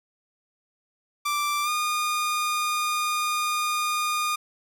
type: tone with pitch glide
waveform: sawtooth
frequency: 1174.7 to 1219.6 Hz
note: D6 to D#6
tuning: 0 to -35 cents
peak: -20 dBFS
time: 1.25-4.36 s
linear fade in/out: 10 ms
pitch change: +65 cents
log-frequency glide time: 1.63-1.69 s
effects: none